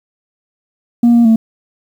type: tone with pitch steps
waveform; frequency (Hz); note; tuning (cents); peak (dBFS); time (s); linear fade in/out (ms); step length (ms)
sine; 237.2 / 235.5 / 224.3; A#3 / A#3 / A3; +30 / +18 / +34; -3; 1.03-1.36; 5; 110
effects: tanh soft clip ceiling -4 dBFS + 7-bit